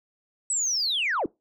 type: linear sweep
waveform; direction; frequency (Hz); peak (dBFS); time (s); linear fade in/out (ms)
sine; down; 8040 to 246.3; -22; 0.5-1.26; 2
effects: noise-tail reverb RT60 0.2 s tail -23 dB re dry + tanh soft clip ceiling -19 dBFS